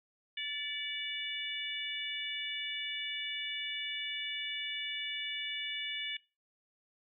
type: harmonic tone with a mistuned harmonic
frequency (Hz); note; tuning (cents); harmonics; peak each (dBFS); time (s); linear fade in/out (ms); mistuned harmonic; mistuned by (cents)
584; D5; -10; 3 / 4 / 5 / 6; -44 / -41 / -40 / -41; 0.37-6.17; 5; 4; -39
effects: noise-tail reverb RT60 0.3 s tail -22 dB re dry